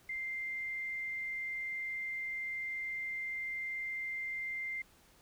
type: tone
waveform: sine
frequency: 2093 Hz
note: C7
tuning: in tune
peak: -36 dBFS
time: 0.09-4.82 s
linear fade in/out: 5 ms
effects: pink hiss -64 dBFS RMS until 5.21 s